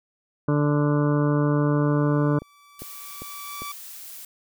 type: harmonic tone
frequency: 146.83 Hz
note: D3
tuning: in tune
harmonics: 1 / 2 / 3 / 4 / 6 / 7 / 8 / 9 / 10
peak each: -21 / -23 / -28 / -30 / -39 / -34 / -35 / -42 / -38 dBFS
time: 0.48-2.39 s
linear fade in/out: 5 ms
type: tone with exponential growth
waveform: sawtooth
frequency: 1156 Hz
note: D6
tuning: 28 cents flat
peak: -28 dBFS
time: 1.55-3.72 s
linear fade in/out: 5 ms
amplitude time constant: 470 ms
type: click train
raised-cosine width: 2 ms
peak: -24 dBFS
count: 4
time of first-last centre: 2.42-3.62 s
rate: 2.5 Hz
type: noise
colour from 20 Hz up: blue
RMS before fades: -40 dBFS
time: 2.79-4.25 s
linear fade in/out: 2 ms
effects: none